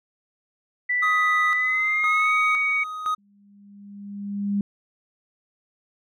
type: tone with pitch glide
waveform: sine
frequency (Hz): 1975.5 to 2243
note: B6 to C#7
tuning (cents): 0 to +20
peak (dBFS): -20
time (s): 0.89-2.84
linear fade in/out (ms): 10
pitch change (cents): +220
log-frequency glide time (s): 1.53-2.34
type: tone with tremolo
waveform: triangle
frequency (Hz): 1252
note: D#6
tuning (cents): +10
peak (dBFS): -19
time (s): 1.02-3.15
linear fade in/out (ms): 10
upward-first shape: square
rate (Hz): 0.98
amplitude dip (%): 65
type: tone with exponential growth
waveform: sine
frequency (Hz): 201.8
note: G#3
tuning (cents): -49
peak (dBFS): -19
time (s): 3.18-4.61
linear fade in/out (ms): 2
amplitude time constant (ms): 310
effects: none